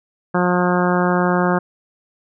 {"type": "harmonic tone", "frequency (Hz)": 178.8, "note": "F3", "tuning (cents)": 41, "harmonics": [1, 2, 3, 4, 5, 6, 7, 8, 9], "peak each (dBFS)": [-18, -21, -23, -24, -25, -26, -26, -27, -28], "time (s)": [0.34, 1.59], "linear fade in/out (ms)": 10, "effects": []}